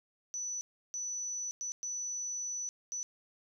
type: tone bursts at uneven times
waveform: sine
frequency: 5960 Hz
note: F#8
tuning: 12 cents sharp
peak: -35 dBFS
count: 5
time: 0.34-0.61 / 0.94-1.51 / 1.61-1.72 / 1.83-2.69 / 2.92-3.03 s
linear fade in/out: 0 ms
effects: none